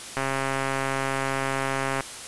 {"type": "click train", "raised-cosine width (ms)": 0.5, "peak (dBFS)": -11, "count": 249, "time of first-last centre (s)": [0.17, 2.007], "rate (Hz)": 135, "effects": ["white hiss -38 dBFS RMS until 2.27 s", "resampled to 24000 Hz"]}